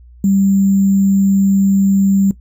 sine tone with sample-and-hold, 195.8 Hz, G3, 2 cents flat, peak -9 dBFS, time 0.24-2.31 s, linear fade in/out 2 ms, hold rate 7350 Hz, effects noise-tail reverb RT60 0.1 s tail -17 dB re dry + added 60 Hz sine -38 dBFS peak until 2.4 s

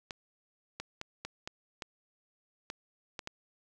clicks, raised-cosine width 0.2 ms, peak -21 dBFS, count 9, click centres 0.108 / 0.8 / 1.014 / 1.25 / 1.475 / 1.822 / 2.701 / 3.192 / 3.274 s, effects none

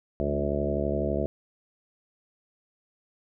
harmonic tone with a mistuned harmonic, 72 Hz, D2, 34 cents flat, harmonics 1 / 2 / 3 / 4 / 5 / 6 / 7 / 8 / 9, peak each -32 / -35 / -33 / -36 / -32 / -36 / -35 / -34 / -32 dBFS, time 0.2-1.26 s, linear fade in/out 0 ms, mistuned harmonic 3, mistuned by -25 cents, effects none

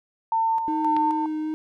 sine tone with tremolo, 901 Hz, A5, 41 cents sharp, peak -19 dBFS, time 0.32-1.26 s, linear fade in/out 2 ms, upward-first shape square, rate 1.9 Hz, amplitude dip 45%
triangle tone with vibrato, 311.1 Hz, D#4, in tune, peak -23 dBFS, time 0.68-1.54 s, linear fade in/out 0 ms, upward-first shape sine, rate 2.5 Hz, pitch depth 13 cents each way
click, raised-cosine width 0.3 ms, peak -18 dBFS, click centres 0.966 s
effects none

